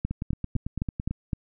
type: two click trains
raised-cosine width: 5 ms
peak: -14 / -17 dBFS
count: 6 / 10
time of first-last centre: 0.05-1.332 / 0.11-1.11 s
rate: 3.9 / 9 Hz
effects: none